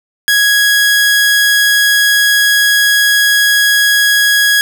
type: tone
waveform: sawtooth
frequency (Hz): 1661.2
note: G#6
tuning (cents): 0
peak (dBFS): -4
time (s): 0.28-4.61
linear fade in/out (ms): 0
effects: 7-bit